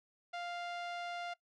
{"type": "tone with low-pass filter", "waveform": "sawtooth", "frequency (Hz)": 698.5, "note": "F5", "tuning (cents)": 0, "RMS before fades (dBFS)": -42, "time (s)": [0.33, 1.34], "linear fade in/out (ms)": 10, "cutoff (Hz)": 3700, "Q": 0.99, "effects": ["noise-tail reverb RT60 0.1 s tail -20 dB re dry"]}